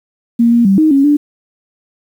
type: tone with pitch steps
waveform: sine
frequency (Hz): 233.9 / 236.1 / 194.6 / 312.3 / 275.6 / 292.8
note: A#3 / A#3 / G3 / D#4 / C#4 / D4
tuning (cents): +6 / +22 / -12 / +7 / -10 / -5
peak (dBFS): -6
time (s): 0.39-1.17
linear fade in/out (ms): 10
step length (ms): 130
effects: 7-bit